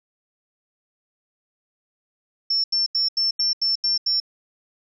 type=tone bursts; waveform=sine; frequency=5400 Hz; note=E8; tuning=41 cents sharp; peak=-18 dBFS; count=8; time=2.5-4.201 s; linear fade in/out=5 ms; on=140 ms; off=83 ms; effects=none